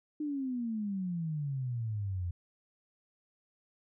sine exponential sweep, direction down, 306.2 to 85.5 Hz, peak -32 dBFS, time 0.2-2.31 s, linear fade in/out 5 ms, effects none

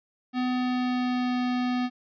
square tone with pitch glide, 251.4 to 248.7 Hz, B3 to B3, +31 to +12 cents, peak -25 dBFS, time 0.33-1.9 s, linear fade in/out 50 ms, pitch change -19 cents, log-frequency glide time 0.49-1.39 s, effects resampled to 11025 Hz

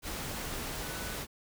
sine tone in noise, 1491 Hz, F#6, 13 cents sharp, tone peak -46 dBFS, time 0.8-1.18 s, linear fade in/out 50 ms, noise pink, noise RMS -38 dBFS, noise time 0.02-1.27 s, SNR -11 dB, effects none

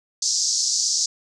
pink band-pass noise, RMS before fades -22 dBFS, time 0.22-1.06 s, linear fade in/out 5 ms, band 4800 to 7000 Hz, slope 48 dB/octave, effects none

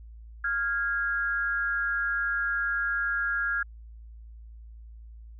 sine tone pair together, 1396.9 / 1646.9 Hz, F6 / G#6, 0 / -15 cents, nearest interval minor third, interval 285 cents, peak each -28 dBFS, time 0.44-3.63 s, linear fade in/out 5 ms, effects added 56 Hz sine -43 dBFS peak until 5.39 s

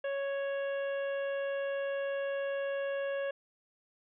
harmonic tone, 554.4 Hz, C#5, in tune, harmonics 1 / 2 / 3 / 4 / 5 / 6, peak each -32 / -48 / -42 / -56 / -49 / -57 dBFS, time 0.04-3.31 s, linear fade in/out 5 ms, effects none

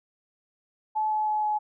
sine tone with pitch steps, 862 / 857 / 852.1 / 847.2 Hz, A5 / A5 / G#5 / G#5, -36 / -46 / +44 / +34 cents, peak -23 dBFS, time 0.95-1.59 s, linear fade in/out 20 ms, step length 160 ms, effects none

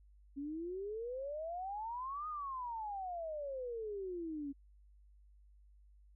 sine exponential two-way sweep, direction up then down, 273.5 to 1253 to 273.5 Hz, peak -39 dBFS, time 0.36-4.53 s, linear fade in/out 20 ms, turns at 2.28 s, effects added 50 Hz sine -60 dBFS peak until 6.15 s

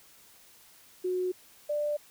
sine tone pair in turn, 365.7 / 591.6 Hz, F#4 / D5, -20 / +13 cents, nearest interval minor sixth, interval 833 cents, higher second, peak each -27 dBFS, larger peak neither, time 1.04-1.32 / 1.69-1.97 s, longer neither, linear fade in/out 10 ms, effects white hiss -57 dBFS RMS until 2.1 s

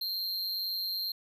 square tone with amplitude modulation, 4186 Hz, C8, in tune, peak -29 dBFS, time 0.01-1.12 s, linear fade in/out 5 ms, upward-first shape sine, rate 190 Hz, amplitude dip 65%, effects none

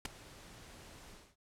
pink noise with ADSR envelope, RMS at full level -32 dBFS, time 0.05-1.36 s, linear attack 5 ms, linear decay 8 ms, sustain -22 dB, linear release 250 ms, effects low-pass 10000 Hz 12 dB/octave

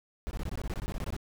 brown noise bursts, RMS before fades -34 dBFS, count 15, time 0.27-1.165 s, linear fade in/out 0 ms, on 41 ms, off 20 ms, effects none

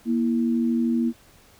sine tone pair together, 236.6 / 329.4 Hz, A#3 / E4, +26 / -1 cents, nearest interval tritone, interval 573 cents, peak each -20 / -27 dBFS, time 0.05-1.13 s, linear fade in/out 50 ms, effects pink hiss -54 dBFS RMS until 1.59 s

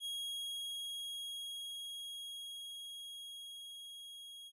45% pulse tone with level ramp, 3293 Hz, G#7, 15 cents flat, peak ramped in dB -38 to -49 dBFS, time 0-4.52 s, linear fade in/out 50 ms, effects resampled to 32000 Hz

